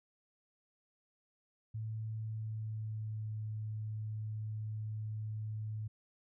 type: tone with pitch glide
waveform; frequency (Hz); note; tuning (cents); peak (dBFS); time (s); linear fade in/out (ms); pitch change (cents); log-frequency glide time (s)
sine; 110 to 108.05; A2 to A2; 0 to -31; -37; 1.74-5.88; 10; -31; 2.17-3.36
effects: none